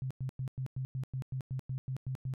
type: tone bursts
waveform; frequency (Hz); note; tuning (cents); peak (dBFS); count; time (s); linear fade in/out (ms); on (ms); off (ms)
sine; 130.81; C3; 0; -33; 13; 0.02-2.338; 0; 86; 100
effects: none